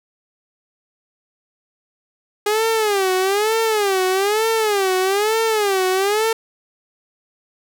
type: tone with vibrato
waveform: sawtooth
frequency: 409.1 Hz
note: G#4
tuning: 26 cents flat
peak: -12 dBFS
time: 2.46-6.33 s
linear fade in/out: 5 ms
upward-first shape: sine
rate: 1.1 Hz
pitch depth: 170 cents each way
effects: none